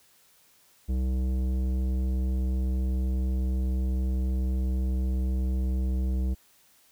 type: tone with tanh clipping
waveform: triangle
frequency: 64 Hz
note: C2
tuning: 38 cents flat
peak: -26 dBFS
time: 0.88-6.35 s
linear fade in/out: 20 ms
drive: 17 dB
effects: white hiss -61 dBFS RMS until 6.91 s